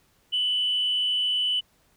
sine tone with frequency modulation, 2982 Hz, F#7, 13 cents sharp, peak -21 dBFS, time 0.32-1.61 s, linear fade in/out 20 ms, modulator 168 Hz, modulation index 0.27, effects tanh soft clip ceiling -17 dBFS + pink hiss -64 dBFS RMS until 1.96 s

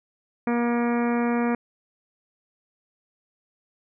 harmonic tone with a mistuned harmonic, 237.8 Hz, A#3, 35 cents sharp, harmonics 1 / 2 / 3 / 4 / 5 / 6 / 7 / 8 / 9 / 10, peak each -22 / -28 / -32 / -34 / -36 / -38 / -39 / -40 / -41 / -42 dBFS, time 0.47-1.55 s, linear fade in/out 2 ms, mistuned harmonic 9, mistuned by +44 cents, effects none

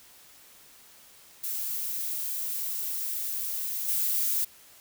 violet noise with level steps, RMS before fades -32 / -27 dBFS, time 1.43-4.45 s, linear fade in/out 10 ms, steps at 3.88 s, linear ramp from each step 5 ms, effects white hiss -54 dBFS RMS until 4.8 s

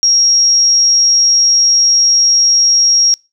sine tone, 5600 Hz, F8, 4 cents sharp, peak -7 dBFS, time 0.03-3.14 s, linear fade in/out 0 ms, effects noise-tail reverb RT60 0.3 s tail -26 dB re dry

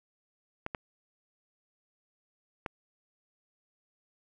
clicks, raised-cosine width 0.5 ms, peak -19 dBFS, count 3, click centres 0.664 / 0.748 / 2.662 s, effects none

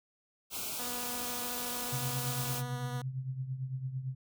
white band-stop noise, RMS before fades -38 dBFS, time 0.5-2.63 s, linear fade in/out 50 ms, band 1500 to 2200 Hz, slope 96 dB/octave
10% pulse tone with vibrato, 244.4 Hz, B3, 18 cents flat, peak -32 dBFS, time 0.79-3.02 s, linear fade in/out 5 ms, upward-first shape triangle, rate 14 Hz, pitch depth 13 cents each way
sine tone with tremolo, 130.81 Hz, C3, in tune, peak -31 dBFS, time 1.92-4.15 s, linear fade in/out 10 ms, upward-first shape triangle, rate 8.9 Hz, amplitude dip 75%
effects none

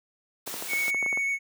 white noise, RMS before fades -36 dBFS, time 0.46-0.91 s, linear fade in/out 10 ms
clicks, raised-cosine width 1 ms, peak -22 dBFS, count 10, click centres 0.476 / 0.541 / 0.624 / 0.734 / 0.881 / 0.946 / 1.027 / 1.062 / 1.128 / 1.174 s
triangle tone with vibrato, 2217 Hz, C#7, in tune, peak -23 dBFS, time 0.68-1.39 s, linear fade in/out 50 ms, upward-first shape triangle, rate 10 Hz, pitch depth 16 cents each way
effects high-pass 200 Hz 12 dB/octave

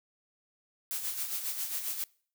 blue noise with tremolo, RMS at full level -33 dBFS, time 0.91-2.04 s, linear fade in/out 0 ms, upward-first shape sine, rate 7.4 Hz, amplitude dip 55%, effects noise-tail reverb RT60 0.5 s tail -25 dB re dry

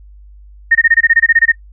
sine tone bursts, 1841 Hz, A#6, 22 cents flat, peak -5 dBFS, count 13, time 0.71-1.52 s, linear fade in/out 10 ms, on 42 ms, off 22 ms, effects noise-tail reverb RT60 0.1 s tail -19 dB re dry + added 50 Hz sine -36 dBFS peak until 1.72 s

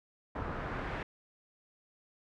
pink noise with low-pass filter sweep, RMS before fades -38 dBFS, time 0.35-1.03 s, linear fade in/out 5 ms, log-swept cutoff 1200 to 1900 Hz, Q 1.3, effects none

